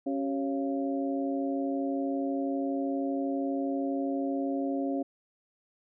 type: harmonic tone with a mistuned harmonic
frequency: 137.9 Hz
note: C#3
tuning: 9 cents flat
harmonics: 2 / 3 / 4 / 5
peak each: -29 / -38 / -36 / -38 dBFS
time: 0.06-5.03 s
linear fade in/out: 10 ms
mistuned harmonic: 3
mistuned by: -110 cents
effects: none